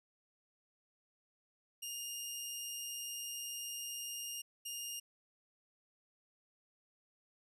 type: tone bursts at uneven times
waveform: 15% pulse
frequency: 2827 Hz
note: F7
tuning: 20 cents sharp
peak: -34 dBFS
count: 2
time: 1.82-4.42 / 4.65-5 s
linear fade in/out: 10 ms
effects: none